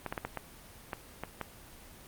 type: clicks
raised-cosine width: 0.5 ms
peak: -19 dBFS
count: 8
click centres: 0.063 / 0.125 / 0.178 / 0.25 / 0.373 / 0.932 / 1.236 / 1.413 s
effects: pink hiss -52 dBFS RMS until 2.07 s + Opus 24 kbps